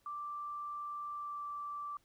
sine tone with pitch glide, 1174.7 to 1167.3 Hz, D6 to D6, 0 to -11 cents, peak -39 dBFS, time 0.06-1.97 s, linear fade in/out 2 ms, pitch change -11 cents, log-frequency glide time 1.13-1.45 s, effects pink hiss -73 dBFS RMS until 2.04 s

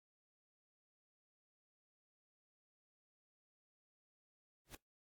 pink noise with exponential growth, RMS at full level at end -45 dBFS, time 4.65-4.75 s, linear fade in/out 2 ms, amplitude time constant 20 ms, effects noise-tail reverb RT60 0.2 s tail -26 dB re dry + AAC 64 kbps

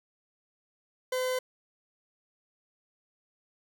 40% pulse tone, 510 Hz, C5, 44 cents flat, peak -27 dBFS, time 1.12-1.39 s, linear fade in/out 5 ms, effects none

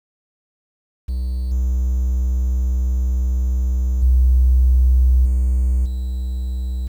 triangle tone with level steps, 63 Hz, B1, 35 cents sharp, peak -17 / -13 / -6 / -11 / -18 dBFS, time 1.08-6.88 s, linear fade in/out 10 ms, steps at 1.51 / 4.02 / 5.25 / 5.85 s, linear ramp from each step 10 ms, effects tanh soft clip ceiling -8 dBFS + 8-bit

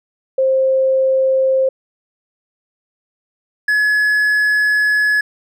sine / triangle tone pair in turn, 528 / 1697.7 Hz, C5 / G#6, +16 / +38 cents, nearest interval octave + minor sixth, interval 2022 cents, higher second, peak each -11 / -10 dBFS, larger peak second, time 0.38-1.69 / 3.68-5.21 s, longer second, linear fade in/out 5 ms, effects none

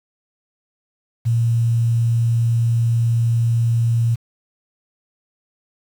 sine tone with quantisation, 116.2 Hz, A#2, 5 cents flat, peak -14 dBFS, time 1.25-4.16 s, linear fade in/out 20 ms, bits 7, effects none

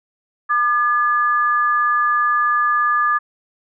sine tone pair together, 1203 / 1700 Hz, D6 / G#6, +41 / +40 cents, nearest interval tritone, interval 599 cents, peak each -15 / -20 dBFS, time 0.49-3.19 s, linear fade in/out 20 ms, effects none

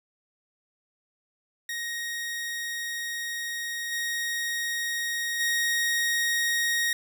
sawtooth tone with level steps, 1874 Hz, A#6, 9 cents sharp, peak -27 / -24 / -20 dBFS, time 1.69-6.93 s, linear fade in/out 2 ms, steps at 3.91 / 5.39 s, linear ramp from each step 20 ms, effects none

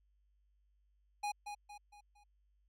square tone with echo, 825 Hz, G#5, 12 cents flat, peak -36 dBFS, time 1.23-1.32 s, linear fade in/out 10 ms, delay 230 ms, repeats 4, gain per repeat -7 dB, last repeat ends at 2.24 s, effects added 50 Hz sine -70 dBFS peak until 2.68 s + low-pass 10000 Hz 12 dB/octave

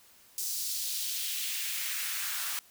white noise with high-pass filter sweep, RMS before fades -34 dBFS, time 0.38-2.59 s, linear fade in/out 0 ms, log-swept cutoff 5800 to 1200 Hz, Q 1.5, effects white hiss -59 dBFS RMS until 2.7 s

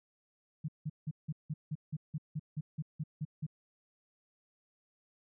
sine tone bursts, 152.7 Hz, D#3, 32 cents flat, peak -33 dBFS, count 14, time 0.64-3.466 s, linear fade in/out 10 ms, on 44 ms, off 170 ms, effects none

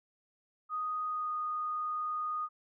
sine tone with pitch glide, 1244.5 to 1234.5 Hz, D#6 to D#6, 0 to -14 cents, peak -32 dBFS, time 0.69-2.49 s, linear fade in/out 50 ms, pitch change -14 cents, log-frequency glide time 1.07-1.3 s, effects none

